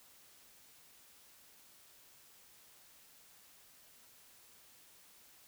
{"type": "silence", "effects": ["white hiss -62 dBFS RMS until 5.47 s"]}